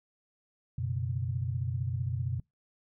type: chord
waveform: sine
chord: F# suspended fourth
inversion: none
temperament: just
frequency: 92.5 / 123.33 / 138.75 Hz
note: F#2 / B2 / C#3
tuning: 0 / -2 / +2 cents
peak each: -34 / -32 / -38 dBFS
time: 0.78-2.4 s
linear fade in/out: 5 ms
effects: noise-tail reverb RT60 0.2 s tail -26 dB re dry